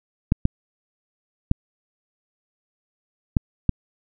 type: clicks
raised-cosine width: 5 ms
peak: -4 dBFS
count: 5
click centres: 0.321 / 0.454 / 1.514 / 3.368 / 3.693 s
effects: none